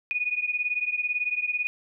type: beating tone pair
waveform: sine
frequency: 2461 / 2479 Hz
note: D#7 / D#7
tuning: -20 / -7 cents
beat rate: 18 Hz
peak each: -27 / -29 dBFS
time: 0.11-1.67 s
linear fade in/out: 0 ms
effects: none